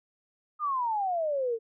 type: exponential sweep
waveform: sine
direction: down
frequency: 1244.5 to 440 Hz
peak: -26 dBFS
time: 0.59-1.59 s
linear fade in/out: 50 ms
effects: none